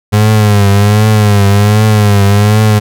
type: tone with vibrato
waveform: 35% pulse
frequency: 103.83 Hz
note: G#2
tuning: in tune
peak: -3 dBFS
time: 0.12-2.8 s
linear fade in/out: 20 ms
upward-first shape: triangle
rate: 1.3 Hz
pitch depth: 86 cents each way
effects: none